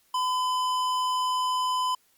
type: tone with tanh clipping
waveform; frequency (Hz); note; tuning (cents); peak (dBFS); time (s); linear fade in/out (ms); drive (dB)
sine; 1011; B5; +40; -26; 0.14-1.95; 5; 17
effects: white hiss -65 dBFS RMS until 2.17 s + Opus 48 kbps